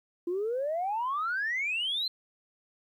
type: exponential sweep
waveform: sine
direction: up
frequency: 337.8 to 4186 Hz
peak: -27 dBFS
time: 0.27-2.08 s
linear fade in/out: 5 ms
effects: tanh soft clip ceiling -24 dBFS + 11-bit